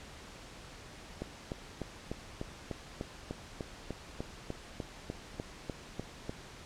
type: click train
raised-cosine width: 2 ms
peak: -23 dBFS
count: 18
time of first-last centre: 1.22-6.295 s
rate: 3.35 Hz
effects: pink hiss -50 dBFS RMS until 6.65 s + low-pass 7000 Hz 12 dB/octave